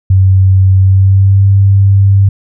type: tone with pitch glide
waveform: sine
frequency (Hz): 95 to 98.41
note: F#2 to G2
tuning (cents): +46 to +7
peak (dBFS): -3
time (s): 0.1-2.29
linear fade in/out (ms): 5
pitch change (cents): +61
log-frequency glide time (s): 0.78-1.46
effects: none